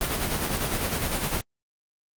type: noise with tremolo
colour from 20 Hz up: pink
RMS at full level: -25 dBFS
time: 0.01-1.41 s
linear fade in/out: 2 ms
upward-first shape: sine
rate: 9.9 Hz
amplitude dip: 45%
effects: Opus 32 kbps